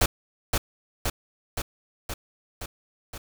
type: noise with echo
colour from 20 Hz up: pink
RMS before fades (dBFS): -20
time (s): 0.01-0.06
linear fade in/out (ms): 5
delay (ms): 520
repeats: 6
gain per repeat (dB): -3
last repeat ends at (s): 3.18
effects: none